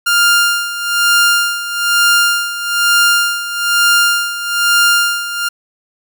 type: tone with tremolo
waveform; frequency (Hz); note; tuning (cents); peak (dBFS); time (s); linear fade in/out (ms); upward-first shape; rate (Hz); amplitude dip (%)
sawtooth; 1400; F6; +4; -4; 0.06-5.49; 10; sine; 1.1; 75
effects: none